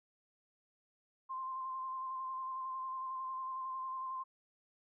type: tone with vibrato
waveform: sine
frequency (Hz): 1046.5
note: C6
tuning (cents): 0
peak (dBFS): -38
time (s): 1.29-4.24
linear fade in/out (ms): 20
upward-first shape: square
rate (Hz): 11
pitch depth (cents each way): 17
effects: none